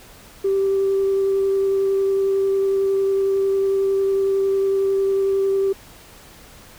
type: tone with vibrato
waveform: sine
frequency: 390.2 Hz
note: G4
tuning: 8 cents flat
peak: -15 dBFS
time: 0.44-5.73 s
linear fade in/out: 10 ms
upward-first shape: sine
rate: 11 Hz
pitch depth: 8 cents each way
effects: tanh soft clip ceiling -12 dBFS + pink hiss -45 dBFS RMS until 6.78 s